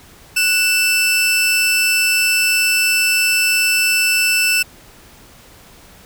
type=tone pair together; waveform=sawtooth; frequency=1480 / 2657 Hz; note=F#6 / E7; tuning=0 / +13 cents; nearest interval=minor seventh; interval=1013 cents; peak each=-20 / -10 dBFS; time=0.36-4.63 s; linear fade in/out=10 ms; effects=pink hiss -44 dBFS RMS until 6.05 s